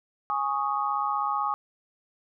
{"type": "chord", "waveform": "sine", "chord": "Ab suspended fourth", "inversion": "none", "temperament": "equal", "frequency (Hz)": [830.6, 1108.7, 1244.5], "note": ["Ab5", "Db6", "Eb6"], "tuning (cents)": [0, 0, 0], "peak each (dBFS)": -29, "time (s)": [0.3, 1.54], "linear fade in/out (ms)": 0, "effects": []}